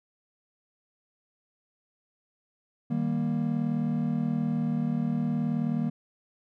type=chord; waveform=triangle; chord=Eb major; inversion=none; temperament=equal with one note detuned; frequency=155.56 / 196 / 235 Hz; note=Eb3 / G3 / Bb3; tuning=0 / 0 / +14 cents; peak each=-28 / -30 / -26 dBFS; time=2.9-5.9 s; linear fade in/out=10 ms; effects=none